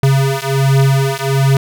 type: beating tone pair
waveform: square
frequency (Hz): 135.3 / 136.6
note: C#3 / C#3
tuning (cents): -42 / -25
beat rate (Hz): 1.3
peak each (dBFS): -14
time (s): 0.03-1.57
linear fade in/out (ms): 2
effects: none